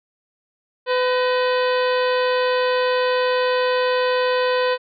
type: harmonic tone with a mistuned harmonic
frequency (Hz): 503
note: B4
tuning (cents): +32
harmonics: 1 / 2 / 3 / 4 / 5 / 6 / 7 / 8 / 9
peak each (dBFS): -18 / -24 / -28 / -30 / -32 / -34 / -35 / -36 / -37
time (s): 0.86-4.78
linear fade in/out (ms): 50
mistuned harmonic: 4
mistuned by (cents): -110
effects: none